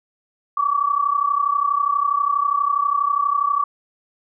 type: tone pair together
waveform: sine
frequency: 1126.7 / 1159 Hz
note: C#6 / D6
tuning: +28 / -23 cents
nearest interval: unison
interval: 49 cents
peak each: -20 / -19 dBFS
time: 0.57-3.64 s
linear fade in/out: 5 ms
effects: none